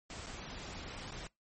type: noise with dropouts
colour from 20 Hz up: pink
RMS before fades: -45 dBFS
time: 0.1-1.27 s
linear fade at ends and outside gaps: 1 ms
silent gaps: 0.262-0.268 / 1.109-1.119 s
effects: noise-tail reverb RT60 0.2 s tail -25 dB re dry + MP3 32 kbps